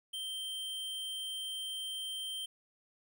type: tone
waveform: square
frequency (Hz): 3136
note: G7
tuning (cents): 0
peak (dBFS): -38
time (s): 0.13-2.46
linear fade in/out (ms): 10
effects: 13-bit